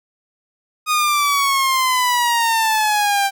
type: exponential sweep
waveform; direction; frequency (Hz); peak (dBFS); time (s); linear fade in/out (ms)
sawtooth; down; 1244.5 to 784; -11; 0.86-3.31; 50
effects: none